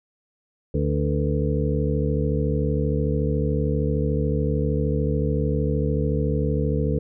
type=harmonic tone with a mistuned harmonic; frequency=73.42 Hz; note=D2; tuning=in tune; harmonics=1 / 2 / 3 / 4 / 6 / 7; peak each=-25 / -24 / -29 / -30 / -28 / -30 dBFS; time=0.74-6.99 s; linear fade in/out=5 ms; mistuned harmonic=7; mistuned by=-65 cents; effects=none